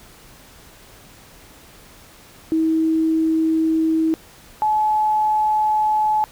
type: tone pair in turn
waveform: sine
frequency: 320.8 / 856.4 Hz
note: E4 / A5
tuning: -47 / -47 cents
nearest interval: octave + perfect fourth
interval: 1700 cents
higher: second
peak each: -15 dBFS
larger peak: neither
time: 2.52-4.14 / 4.62-6.24 s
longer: neither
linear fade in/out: 0 ms
effects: pink hiss -46 dBFS RMS until 6.31 s